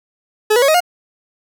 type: tone with pitch steps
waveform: 40% pulse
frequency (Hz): 428.3 / 486.3 / 552.2 / 627.1 / 712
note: A4 / B4 / C#5 / D#5 / F5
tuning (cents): -47 / -27 / -7 / +13 / +33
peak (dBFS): -9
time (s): 0.5-0.805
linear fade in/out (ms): 10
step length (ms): 61
effects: none